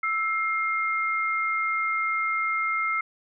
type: tone pair together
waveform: sine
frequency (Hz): 1318.5 / 2121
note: E6 / C7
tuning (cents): 0 / +23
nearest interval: minor sixth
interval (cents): 823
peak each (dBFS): -26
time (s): 0.03-3.01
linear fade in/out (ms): 5
effects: none